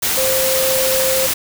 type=tone in noise; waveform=sine; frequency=525 Hz; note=C5; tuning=6 cents sharp; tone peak=-17 dBFS; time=0.17-1.27 s; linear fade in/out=10 ms; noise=white; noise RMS=-18 dBFS; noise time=0.02-1.34 s; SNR=-2 dB; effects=none